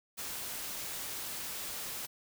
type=noise; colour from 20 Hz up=white; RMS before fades=-40 dBFS; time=0.17-2.07 s; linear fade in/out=20 ms; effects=none